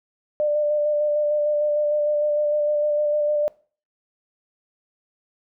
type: tone with vibrato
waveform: sine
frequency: 595 Hz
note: D5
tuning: 22 cents sharp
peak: -18 dBFS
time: 0.4-3.48 s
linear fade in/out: 0 ms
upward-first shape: square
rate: 6.6 Hz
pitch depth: 14 cents each way
effects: noise-tail reverb RT60 0.4 s tail -21 dB re dry